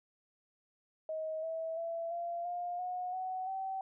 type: tone with pitch steps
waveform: sine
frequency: 632 / 649.8 / 668 / 686.8 / 706.1 / 726 / 746.4 / 767.4 Hz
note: D#5 / E5 / E5 / F5 / F5 / F#5 / F#5 / G5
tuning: +27 / -25 / +23 / -29 / +19 / -33 / +15 / -37 cents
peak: -35 dBFS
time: 1.09-3.81 s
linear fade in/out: 2 ms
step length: 340 ms
effects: none